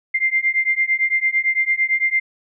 sine beating tone pair, 2093 / 2101.9 Hz, C7 / C7, 0 / +7 cents, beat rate 8.9 Hz, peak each -19 dBFS, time 0.14-2.2 s, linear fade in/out 10 ms, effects none

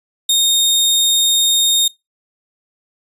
sawtooth tone, 3692 Hz, A#7, 17 cents flat, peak -8 dBFS, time 0.29-1.88 s, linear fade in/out 5 ms, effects noise-tail reverb RT60 0.2 s tail -23 dB re dry + resampled to 32000 Hz

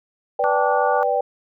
sine chord, G major, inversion first, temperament equal, 493.9 / 587.3 / 784 Hz, B4 / D5 / G5, 0 / 0 / 0 cents, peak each -22 / -22 / -21 dBFS, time 0.39-1.21 s, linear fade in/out 5 ms
harmonic tone, 290.6 Hz, D4, 18 cents flat, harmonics 3 / 4 / 5, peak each -23 / -25 / -27 dBFS, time 0.44-1.03 s, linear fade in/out 0 ms
effects none

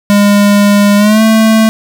square tone with pitch glide, 203.7 to 220.9 Hz, G#3 to A3, -33 to +7 cents, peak -5 dBFS, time 0.1-1.69 s, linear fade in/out 0 ms, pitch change +140 cents, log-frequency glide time 0.97-1.22 s, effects none

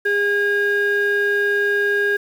sine tone pair together, 407.1 / 1630 Hz, G#4 / G#6, -35 / -33 cents, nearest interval 2 octaves, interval 2402 cents, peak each -18 / -16 dBFS, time 0.05-2.17 s, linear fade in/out 10 ms, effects tanh soft clip ceiling -12 dBFS + 7-bit

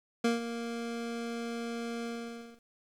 25% pulse tone with ADSR envelope, 233.3 Hz, A#3, 2 cents sharp, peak -20 dBFS, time 0.24-2.61 s, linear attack 7 ms, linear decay 150 ms, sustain -11 dB, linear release 560 ms, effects low-pass 8000 Hz 12 dB/octave + 10-bit

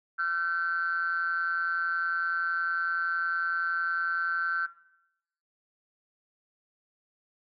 triangle ring-modulated tone, 85.4 Hz, F2, 38 cents flat, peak -20 dBFS, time 0.18-4.67 s, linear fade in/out 20 ms, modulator 1450 Hz, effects noise-tail reverb RT60 0.8 s tail -19 dB re dry + tanh soft clip ceiling -19 dBFS

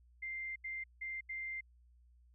sine tone bursts at uneven times, 2093 Hz, C7, in tune, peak -39 dBFS, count 4, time 0.22-0.56 / 0.64-0.84 / 1.01-1.21 / 1.29-1.61 s, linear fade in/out 10 ms, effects added 60 Hz sine -62 dBFS peak until 2.34 s

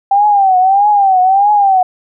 sine tone with vibrato, 784 Hz, G5, in tune, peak -6 dBFS, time 0.11-1.83 s, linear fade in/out 5 ms, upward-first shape triangle, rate 1.6 Hz, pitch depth 130 cents each way, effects none

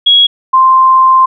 sine tone pair in turn, 3321 / 1046 Hz, G#7 / C6, -1 / -1 cents, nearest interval octave + minor sixth, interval 2000 cents, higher first, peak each -3 dBFS, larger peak neither, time 0.06-0.27 / 0.53-1.26 s, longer second, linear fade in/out 10 ms, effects none

